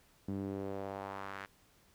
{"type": "tone with band-pass filter sweep", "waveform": "sawtooth", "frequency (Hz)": 98, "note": "G2", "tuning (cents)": 0, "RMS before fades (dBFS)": -41, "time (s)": [0.28, 1.46], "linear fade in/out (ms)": 5, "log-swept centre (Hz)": [230, 1700], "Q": 1.7, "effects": ["pink hiss -67 dBFS RMS until 1.94 s"]}